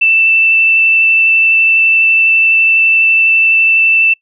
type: tone with vibrato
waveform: sine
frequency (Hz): 2659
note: E7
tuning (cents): +14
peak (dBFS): -6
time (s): 0.01-4.14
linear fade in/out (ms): 10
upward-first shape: sine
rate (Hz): 12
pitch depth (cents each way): 8
effects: noise-tail reverb RT60 0.1 s tail -26 dB re dry